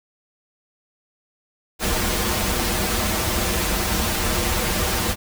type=noise with comb filter; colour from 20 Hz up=pink; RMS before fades=-22 dBFS; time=1.79-5.16 s; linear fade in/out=50 ms; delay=7.2 ms; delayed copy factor=-0.85; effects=none